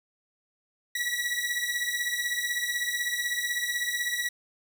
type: beating tone pair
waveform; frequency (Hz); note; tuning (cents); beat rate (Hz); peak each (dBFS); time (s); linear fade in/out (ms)
sawtooth; 1926 / 1942; B6 / B6; -44 / -30; 16; -27; 0.95-4.29; 5
effects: none